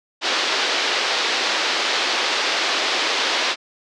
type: band-pass noise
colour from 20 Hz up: white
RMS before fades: -21 dBFS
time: 0.21-3.56 s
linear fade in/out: 50 ms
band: 320 to 4800 Hz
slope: 24 dB/octave
effects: low-pass 8000 Hz 12 dB/octave